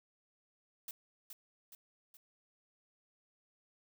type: noise with echo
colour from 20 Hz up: blue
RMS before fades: -44 dBFS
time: 0.88-0.91 s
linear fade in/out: 2 ms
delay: 420 ms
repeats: 3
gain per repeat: -5 dB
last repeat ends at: 2.17 s
effects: none